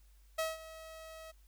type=tone with ADSR envelope; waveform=sawtooth; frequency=642 Hz; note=E5; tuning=46 cents flat; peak=-27 dBFS; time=0.38-1.32 s; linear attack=11 ms; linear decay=180 ms; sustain=-17 dB; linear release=17 ms; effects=added 50 Hz sine -59 dBFS peak until 1.47 s + white hiss -72 dBFS RMS until 1.47 s